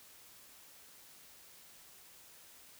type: silence
effects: white hiss -58 dBFS RMS until 2.79 s